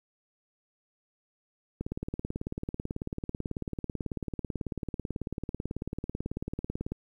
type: click train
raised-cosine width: 3 ms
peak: -20 dBFS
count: 94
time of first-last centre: 1.81-6.92 s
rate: 18.2 Hz
effects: 10-bit